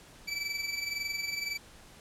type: tone with amplitude modulation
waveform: 25% pulse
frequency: 2314 Hz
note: D7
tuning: 26 cents flat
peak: -26 dBFS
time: 0.27-1.58 s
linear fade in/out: 20 ms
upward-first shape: sine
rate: 21.8 Hz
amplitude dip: 60%
effects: pink hiss -54 dBFS RMS until 2 s + low-pass 11000 Hz 12 dB/octave